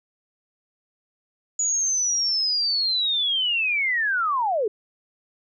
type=linear sweep; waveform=sine; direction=down; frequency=6890 to 391.7 Hz; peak=-20 dBFS; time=1.59-4.68 s; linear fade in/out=5 ms; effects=none